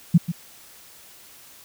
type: tone with echo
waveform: sine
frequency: 170 Hz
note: F3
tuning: 46 cents flat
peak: -9 dBFS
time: 0.14-0.18 s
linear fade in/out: 10 ms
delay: 140 ms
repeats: 1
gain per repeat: -12 dB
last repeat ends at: 0.32 s
effects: white hiss -48 dBFS RMS until 1.64 s